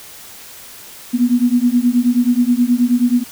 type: beating tone pair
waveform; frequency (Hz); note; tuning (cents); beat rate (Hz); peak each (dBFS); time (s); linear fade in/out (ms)
sine; 239 / 248.4; A#3 / B3; +43 / +10; 9.4; -14; 1.13-3.24; 20
effects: white hiss -37 dBFS RMS until 3.31 s